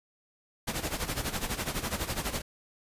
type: noise with tremolo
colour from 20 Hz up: pink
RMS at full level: -30 dBFS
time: 0.67-2.42 s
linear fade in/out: 10 ms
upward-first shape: sine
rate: 12 Hz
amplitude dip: 75%
effects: resampled to 32000 Hz